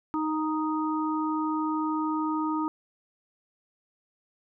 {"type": "harmonic tone", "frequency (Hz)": 311.1, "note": "D#4", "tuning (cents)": 0, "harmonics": [1, 3, 4], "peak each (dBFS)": [-27, -32, -33], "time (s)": [0.14, 2.68], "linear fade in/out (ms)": 0, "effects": []}